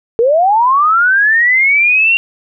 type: linear sweep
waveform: sine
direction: up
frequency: 440.6 to 2778 Hz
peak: -7 dBFS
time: 0.19-2.17 s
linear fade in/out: 0 ms
effects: none